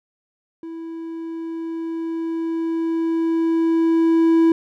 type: tone with level ramp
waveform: triangle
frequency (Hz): 328.8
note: E4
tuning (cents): -4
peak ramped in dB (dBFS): -28 to -9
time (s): 0.63-4.52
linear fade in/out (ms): 2
effects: none